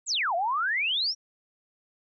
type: exponential two-way sweep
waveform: sine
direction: down then up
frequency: 8230 to 659 to 5770 Hz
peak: -24 dBFS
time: 0.06-1.15 s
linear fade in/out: 50 ms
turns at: 0.35 s
effects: none